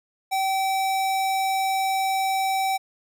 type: tone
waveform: square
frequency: 770 Hz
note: G5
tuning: 31 cents flat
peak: -22 dBFS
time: 0.31-2.78 s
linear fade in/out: 20 ms
effects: none